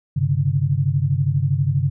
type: tone cluster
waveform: sine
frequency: 97.5 / 134.5 / 146.9 Hz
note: G2 / C3 / D3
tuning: -9 / +48 / +1 cents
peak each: -23 / -19 / -21 dBFS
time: 0.16-1.9 s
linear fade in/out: 10 ms
effects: none